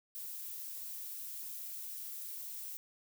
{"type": "noise", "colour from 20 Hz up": "violet", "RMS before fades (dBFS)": -44, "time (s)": [0.15, 2.77], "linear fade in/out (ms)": 0, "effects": []}